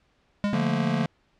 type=tone with exponential decay; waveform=square; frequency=204.1 Hz; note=G#3; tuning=30 cents flat; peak=-21 dBFS; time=0.44-0.9 s; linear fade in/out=0 ms; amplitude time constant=99 ms
type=chord; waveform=square; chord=Bb major seventh; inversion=first; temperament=just; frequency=145.68 / 174.81 / 218.5 / 233.1 Hz; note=D3 / F3 / A3 / Bb3; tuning=-14 / +2 / -12 / 0 cents; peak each=-29 dBFS; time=0.53-1.06 s; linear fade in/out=2 ms
effects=pink hiss -66 dBFS RMS until 1.39 s + low-pass 4000 Hz 12 dB/octave